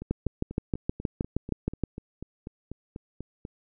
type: two click trains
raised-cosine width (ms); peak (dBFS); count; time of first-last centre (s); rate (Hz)
3; -13 / -24; 12 / 15; 0.11-1.837 / 0.02-3.451; 6.37 / 4.08
effects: none